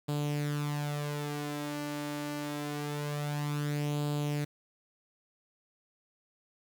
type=tone with flanger; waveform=sawtooth; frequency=146.83 Hz; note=D3; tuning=in tune; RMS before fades=-34 dBFS; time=0.08-4.45 s; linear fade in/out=10 ms; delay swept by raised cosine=0.25 to 3.55 ms; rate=0.25 Hz; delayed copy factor=+0.6; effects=9-bit